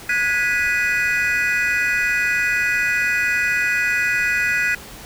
triangle chord, G# minor seventh, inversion third, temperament equal with one note detuned, 1457.1 / 1661.2 / 1975.5 / 2489 Hz, F#6 / G#6 / B6 / D#7, -27 / 0 / 0 / 0 cents, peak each -21 / -22 / -20 / -21 dBFS, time 0.09-4.75 s, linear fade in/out 5 ms, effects pink hiss -38 dBFS RMS until 5.05 s

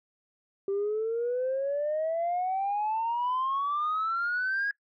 sine exponential sweep, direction up, 390 to 1661.2 Hz, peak -25 dBFS, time 0.68-4.71 s, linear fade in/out 2 ms, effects noise-tail reverb RT60 0.1 s tail -21 dB re dry + tanh soft clip ceiling -23 dBFS

